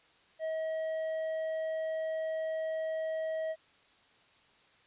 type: tone with tanh clipping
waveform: sine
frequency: 638 Hz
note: D#5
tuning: 43 cents sharp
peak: -33 dBFS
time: 0.39-3.56 s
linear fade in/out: 50 ms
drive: 6 dB
effects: white hiss -64 dBFS RMS until 4.86 s + resampled to 8000 Hz